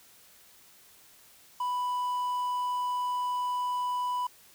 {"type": "tone with quantisation", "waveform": "triangle", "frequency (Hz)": 990, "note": "B5", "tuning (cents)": 4, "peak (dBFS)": -26, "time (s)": [1.6, 4.27], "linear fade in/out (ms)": 5, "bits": 9, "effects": ["white hiss -57 dBFS RMS until 4.54 s"]}